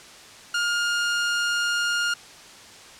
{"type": "tone", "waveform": "sawtooth", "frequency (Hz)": 1416, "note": "F6", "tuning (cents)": 23, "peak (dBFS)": -18, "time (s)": [0.54, 2.14], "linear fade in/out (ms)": 5, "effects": ["white hiss -45 dBFS RMS until 2.99 s", "low-pass 7000 Hz 12 dB/octave"]}